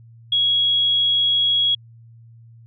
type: tone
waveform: sine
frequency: 3322 Hz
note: G#7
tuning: in tune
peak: -15 dBFS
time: 0.32-1.75 s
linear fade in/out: 5 ms
effects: added 115 Hz sine -43 dBFS peak until 2.66 s